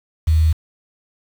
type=tone with quantisation; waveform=sine; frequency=79.3 Hz; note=D#2; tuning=33 cents sharp; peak=-11 dBFS; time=0.27-0.53 s; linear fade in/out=10 ms; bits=6; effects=none